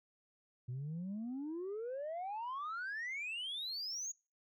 sine exponential sweep, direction up, 119.8 to 6800 Hz, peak -37 dBFS, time 0.68-4.12 s, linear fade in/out 10 ms, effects noise-tail reverb RT60 0.3 s tail -25 dB re dry + tanh soft clip ceiling -37 dBFS

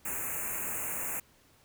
white band-stop noise, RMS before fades -35 dBFS, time 0.05-1.2 s, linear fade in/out 5 ms, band 2700 to 6600 Hz, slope 96 dB/octave, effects pink hiss -63 dBFS RMS until 1.64 s

